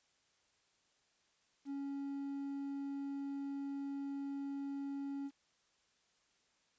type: tone with quantisation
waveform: triangle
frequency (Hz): 278.5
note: C#4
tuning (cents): +8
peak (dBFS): -37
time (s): 1.65-5.31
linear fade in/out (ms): 50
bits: 11
effects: white hiss -75 dBFS RMS until 6.78 s + resampled to 16000 Hz